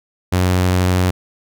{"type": "tone", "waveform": "sawtooth", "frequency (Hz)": 91.3, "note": "F#2", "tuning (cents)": -23, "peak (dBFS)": -9, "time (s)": [0.32, 1.11], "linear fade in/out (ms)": 10, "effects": []}